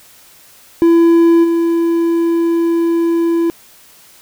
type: tone with level steps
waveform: triangle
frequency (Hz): 335.5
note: E4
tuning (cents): +31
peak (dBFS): -4 / -9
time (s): 0.82-3.5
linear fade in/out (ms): 0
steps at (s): 1.43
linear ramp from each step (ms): 20
effects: white hiss -44 dBFS RMS until 4.21 s